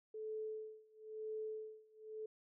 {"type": "tone with tremolo", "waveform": "sine", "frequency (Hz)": 434.5, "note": "A4", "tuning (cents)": -22, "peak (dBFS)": -40, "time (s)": [0.14, 2.26], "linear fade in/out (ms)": 5, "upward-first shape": "sine", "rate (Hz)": 1, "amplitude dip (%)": 95, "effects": []}